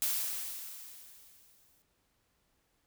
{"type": "noise with exponential decay", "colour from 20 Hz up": "blue", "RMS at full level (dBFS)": -30, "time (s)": [0.02, 1.82], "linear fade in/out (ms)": 0, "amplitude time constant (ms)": 390, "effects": ["pink hiss -75 dBFS RMS until 2.86 s"]}